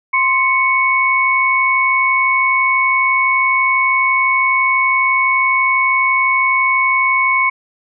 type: tone pair together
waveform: sine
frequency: 1046.5 / 2217 Hz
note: C6 / C#7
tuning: 0 / 0 cents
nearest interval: octave + minor second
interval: 1300 cents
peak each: -15 / -13 dBFS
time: 0.13-7.5 s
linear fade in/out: 10 ms
effects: none